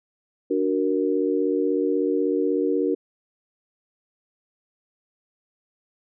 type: chord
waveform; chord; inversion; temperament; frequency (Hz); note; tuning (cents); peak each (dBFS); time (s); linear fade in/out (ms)
sine; D augmented; none; equal; 293.7 / 370 / 466.2; D4 / F#4 / A#4; 0 / 0 / 0; -24; 0.5-2.95; 10
effects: none